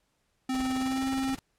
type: tone with pitch glide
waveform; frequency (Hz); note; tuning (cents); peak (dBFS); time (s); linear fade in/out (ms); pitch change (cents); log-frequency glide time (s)
square; 260 to 266.4; C4 to C4; -11 to +31; -28; 0.49-1.35; 5; +42; 0.77-1.08
type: noise with tremolo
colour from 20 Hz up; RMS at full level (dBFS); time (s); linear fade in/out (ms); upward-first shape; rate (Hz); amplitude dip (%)
pink; -39; 0.54-1.39; 0; sine; 19; 90
effects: pink hiss -74 dBFS RMS until 1.58 s + low-pass 11000 Hz 12 dB/octave